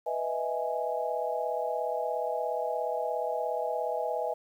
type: chord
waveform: sine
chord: E major seventh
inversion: second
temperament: equal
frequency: 493.9 / 622.3 / 659.3 / 830.6 Hz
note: B4 / D#5 / E5 / G#5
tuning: 0 / 0 / 0 / 0 cents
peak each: -34 dBFS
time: 0.06-4.34 s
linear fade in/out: 10 ms
effects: 10-bit